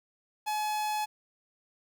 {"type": "tone", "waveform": "45% pulse", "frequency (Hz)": 850, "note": "G#5", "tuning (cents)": 40, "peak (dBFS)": -29, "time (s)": [0.46, 1.06], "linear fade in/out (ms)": 20, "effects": ["10-bit"]}